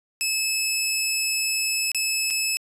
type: tone with dropouts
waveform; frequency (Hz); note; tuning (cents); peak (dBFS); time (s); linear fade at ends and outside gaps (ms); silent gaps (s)
15% pulse; 2601; E7; -24; -15; 0.21-2.57; 0; 1.917-1.947 / 2.303-2.307
effects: resampled to 32000 Hz